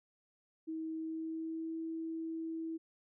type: tone with pitch glide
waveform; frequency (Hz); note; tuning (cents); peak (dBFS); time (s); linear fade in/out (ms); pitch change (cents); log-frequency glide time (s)
sine; 320 to 325.2; D#4 to E4; +49 to -23; -37; 0.67-2.78; 20; +28; 0.96-1.78
effects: none